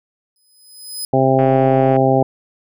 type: tone with exponential growth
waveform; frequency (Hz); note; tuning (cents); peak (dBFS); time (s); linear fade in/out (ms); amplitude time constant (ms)
15% pulse; 5030; D#8; +18; -16; 0.36-1.05; 1; 150
type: harmonic tone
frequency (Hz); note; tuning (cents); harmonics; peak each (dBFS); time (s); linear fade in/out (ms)
132.6; C3; +23; 1 / 2 / 3 / 4 / 5 / 6; -18 / -18 / -18 / -18 / -18 / -18; 1.13-2.23; 5
type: click train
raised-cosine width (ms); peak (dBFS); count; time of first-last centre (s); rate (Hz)
0.5; -15; 82; 1.39-1.964; 141
effects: none